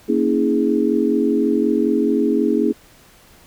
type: chord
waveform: sine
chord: A# half-diminished seventh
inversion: none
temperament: equal with one note detuned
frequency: 233.1 / 277.2 / 322.5 / 415.3 Hz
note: A#3 / C#4 / E4 / G#4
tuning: 0 / 0 / -38 / 0 cents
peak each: -20 dBFS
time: 0.08-2.73 s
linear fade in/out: 20 ms
effects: pink hiss -49 dBFS RMS until 3.46 s